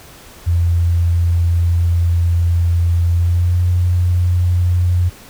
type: tone with pitch glide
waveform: sine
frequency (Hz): 85.6 to 88.77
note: F2 to F2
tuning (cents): -34 to +29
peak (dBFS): -11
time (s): 0.46-5.1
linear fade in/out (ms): 20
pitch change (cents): +63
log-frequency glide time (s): 3.12-3.63
effects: pink hiss -40 dBFS RMS until 5.29 s